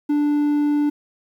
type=tone; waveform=triangle; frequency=293.7 Hz; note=D4; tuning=in tune; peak=-14 dBFS; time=0.09-0.9 s; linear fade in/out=10 ms; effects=9-bit